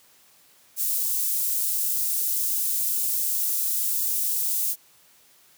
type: high-pass noise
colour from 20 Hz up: white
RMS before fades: -25 dBFS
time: 0.76-4.76 s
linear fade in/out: 50 ms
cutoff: 8900 Hz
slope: 12 dB/octave
effects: white hiss -57 dBFS RMS until 5.57 s + high-pass 80 Hz 12 dB/octave